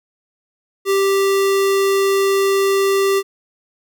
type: tone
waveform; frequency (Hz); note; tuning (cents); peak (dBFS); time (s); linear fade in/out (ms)
square; 392; G4; 0; -14; 0.85-3.23; 50
effects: none